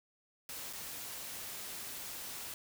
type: noise with dropouts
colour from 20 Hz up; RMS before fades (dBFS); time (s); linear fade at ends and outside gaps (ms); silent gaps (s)
white; -44; 0.49-2.54; 1; 0.728-0.733
effects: none